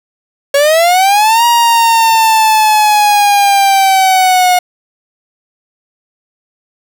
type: linear two-way sweep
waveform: 45% pulse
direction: up then down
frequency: 552 to 950 to 720 Hz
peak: -6 dBFS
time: 0.54-4.59 s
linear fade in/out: 5 ms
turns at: 1.45 s
effects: none